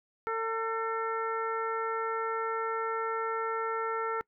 harmonic tone with a mistuned harmonic, 450 Hz, A4, 39 cents sharp, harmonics 1 / 2 / 3 / 4 / 5, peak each -33 / -36 / -33 / -43 / -46 dBFS, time 0.27-4.21 s, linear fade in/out 0 ms, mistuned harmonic 5, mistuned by -69 cents, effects noise-tail reverb RT60 0.1 s tail -24 dB re dry

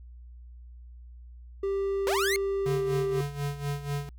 triangle tone, 393.2 Hz, G4, 5 cents sharp, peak -24 dBFS, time 1.63-3.21 s, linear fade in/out 5 ms
sawtooth linear sweep, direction up, 440 to 2188 Hz, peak -23 dBFS, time 2.07-2.36 s, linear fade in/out 0 ms
square tone with tremolo, 143.2 Hz, D3, 43 cents flat, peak -28 dBFS, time 2.66-4.09 s, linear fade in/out 0 ms, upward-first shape sine, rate 4.1 Hz, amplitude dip 75%
effects added 60 Hz sine -44 dBFS peak until 4.18 s

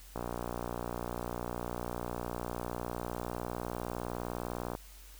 click train, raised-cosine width 1 ms, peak -22 dBFS, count 276, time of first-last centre 0.16-4.751 s, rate 59.9 Hz, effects added 47 Hz sine -51 dBFS peak until 5.19 s + white hiss -56 dBFS RMS until 5.19 s

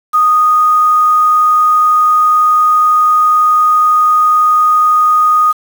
sine tone with quantisation, 1239 Hz, D#6, 8 cents flat, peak -6 dBFS, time 0.13-5.53 s, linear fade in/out 20 ms, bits 5, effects none

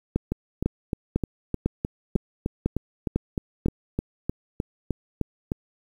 two click trains, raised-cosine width 3 ms, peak -9 / -12 dBFS, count 8 / 18, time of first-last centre 0.16-3.66 / 0.32-5.519 s, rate 2 / 3.27 Hz, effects 8-bit

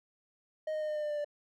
triangle tone with pitch steps, 622.3 / 617.3 / 612.3 / 607.4 / 602.5 / 597.6 / 592.8 / 588.1 Hz, D#5 / D#5 / D#5 / D#5 / D5 / D5 / D5 / D5, 0 / -14 / -28 / -42 / +44 / +30 / +16 / +2 cents, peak -30 dBFS, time 0.67-1.246 s, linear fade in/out 5 ms, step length 72 ms, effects none

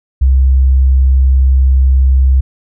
sine tone, 65.8 Hz, C2, 10 cents sharp, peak -5 dBFS, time 0.21-2.41 s, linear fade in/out 10 ms, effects none

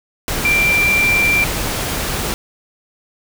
sine tone in noise, 2360 Hz, D7, 8 cents sharp, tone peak -12 dBFS, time 0.45-1.44 s, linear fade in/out 0 ms, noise pink, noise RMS -21 dBFS, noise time 0.28-2.34 s, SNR +6 dB, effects none

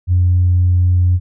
sine tone, 89.6 Hz, F2, 45 cents sharp, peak -8 dBFS, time 0.07-1.2 s, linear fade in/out 50 ms, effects tanh soft clip ceiling -5 dBFS

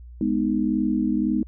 sine chord, G# minor, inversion none, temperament just, 207.7 / 249.2 / 311.5 Hz, G#3 / B3 / D#4, 0 / +16 / +2 cents, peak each -24 dBFS, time 0.21-1.43 s, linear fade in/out 2 ms, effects added 60 Hz sine -39 dBFS peak until 1.47 s

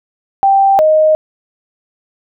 sine tone pair in turn, 784 / 622.3 Hz, G5 / D#5, 0 / 0 cents, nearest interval major third, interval 400 cents, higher first, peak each -6 dBFS, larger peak neither, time 0.43-0.79 / 0.79-1.15 s, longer neither, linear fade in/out 0 ms, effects none

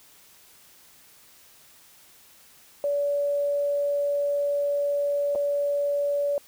sine tone with dropouts, 573 Hz, D5, 43 cents flat, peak -22 dBFS, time 2.84-6.38 s, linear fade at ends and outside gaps 1 ms, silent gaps 5.351-5.357 s, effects white hiss -54 dBFS RMS until 6.47 s

